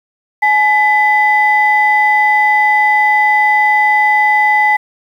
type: tone pair together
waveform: sine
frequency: 846.5 / 2000 Hz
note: G#5 / B6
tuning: +33 / +21 cents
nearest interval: octave + minor third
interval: 1488 cents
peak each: -10 dBFS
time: 0.42-4.77 s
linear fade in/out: 10 ms
effects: tanh soft clip ceiling 0 dBFS + 7-bit